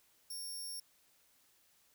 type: tone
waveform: 15% pulse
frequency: 5500 Hz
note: F8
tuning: 27 cents flat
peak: -36 dBFS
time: 0.3-0.8 s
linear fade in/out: 5 ms
effects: white hiss -70 dBFS RMS until 1.94 s